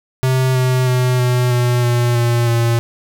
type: tone with pitch steps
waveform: square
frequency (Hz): 130 / 128.06 / 126.15 / 124.27 / 122.42 / 120.6 / 118.8 / 117.03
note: C3 / C3 / B2 / B2 / B2 / B2 / A#2 / A#2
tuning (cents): -11 / -37 / +37 / +11 / -15 / -41 / +33 / +7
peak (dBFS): -13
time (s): 0.23-2.79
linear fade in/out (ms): 0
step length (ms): 320
effects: none